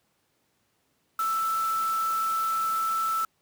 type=tone in noise; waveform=sine; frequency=1323 Hz; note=E6; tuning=6 cents sharp; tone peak=-24 dBFS; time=1.19-3.25 s; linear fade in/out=2 ms; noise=white; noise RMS=-40 dBFS; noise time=1.19-3.25 s; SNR=+13 dB; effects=pink hiss -71 dBFS RMS until 3.41 s + high-pass 100 Hz 12 dB/octave